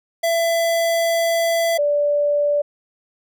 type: tone pair in turn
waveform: square / sine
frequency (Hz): 669 / 583.1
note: E5 / D5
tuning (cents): +25 / -13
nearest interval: major second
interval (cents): 238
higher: first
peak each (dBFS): -17 / -15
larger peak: second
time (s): 0.23-1.78 / 1.78-2.62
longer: first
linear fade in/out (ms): 10
effects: none